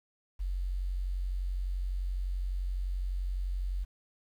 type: tone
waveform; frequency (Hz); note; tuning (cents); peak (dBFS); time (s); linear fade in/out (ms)
sine; 45.86; F#1; -15; -30; 0.39-3.85; 20
effects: 10-bit